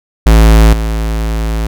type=tone with level steps; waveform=square; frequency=54.8 Hz; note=A1; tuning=6 cents flat; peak=-3 / -13 dBFS; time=0.26-1.67 s; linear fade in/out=5 ms; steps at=0.73 s; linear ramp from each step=2 ms; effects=none